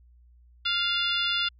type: harmonic tone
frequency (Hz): 698.5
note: F5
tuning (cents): 0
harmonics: 2 / 3 / 4 / 5 / 6 / 7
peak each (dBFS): -30 / -38 / -29 / -28 / -37 / -36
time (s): 0.65-1.49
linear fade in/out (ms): 10
effects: added 60 Hz sine -53 dBFS peak until 1.59 s